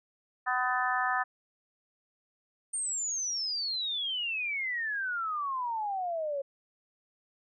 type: harmonic tone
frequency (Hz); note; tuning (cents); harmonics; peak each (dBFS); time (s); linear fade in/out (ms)
251.8; B3; +34; 3 / 4 / 5 / 6 / 7; -32 / -34 / -32 / -36 / -32; 0.46-1.24; 20
type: exponential sweep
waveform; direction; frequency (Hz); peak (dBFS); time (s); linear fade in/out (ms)
sine; down; 8900 to 543; -30; 2.73-6.42; 10
effects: none